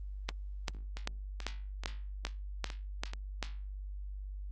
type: two click trains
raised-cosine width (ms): 0.2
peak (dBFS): -16 / -24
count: 9 / 6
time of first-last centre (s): 0.29-3.427 / 0.97-3.135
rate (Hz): 2.55 / 2.31
effects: added 49 Hz sine -39 dBFS peak until 4.51 s + Opus 32 kbps